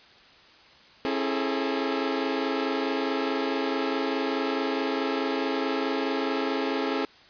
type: chord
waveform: sawtooth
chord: A major seventh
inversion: first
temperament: equal with one note detuned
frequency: 270.2 / 329.6 / 415.3 / 440 Hz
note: C#4 / E4 / G#4 / A4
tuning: -44 / 0 / 0 / 0 cents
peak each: -25 / -29 / -27 / -29 dBFS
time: 1.05-7.05 s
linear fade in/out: 0 ms
effects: white hiss -53 dBFS RMS until 7.29 s + resampled to 11025 Hz